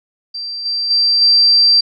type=tone with level steps; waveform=sine; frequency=4700 Hz; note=D8; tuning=1 cent sharp; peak=-22 / -16 / -10 / -7 dBFS; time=0.34-1.81 s; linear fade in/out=10 ms; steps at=0.65 / 0.9 / 1.21 s; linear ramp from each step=10 ms; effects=none